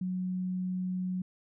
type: tone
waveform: sine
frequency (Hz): 183.7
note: F#3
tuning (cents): -12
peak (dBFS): -30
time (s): 0.01-1.22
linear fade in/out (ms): 5
effects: none